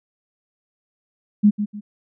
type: tone with echo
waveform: sine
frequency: 207.7 Hz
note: G#3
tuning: in tune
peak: -9 dBFS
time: 1.43-1.51 s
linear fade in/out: 20 ms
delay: 150 ms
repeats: 2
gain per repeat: -10 dB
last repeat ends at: 1.81 s
effects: none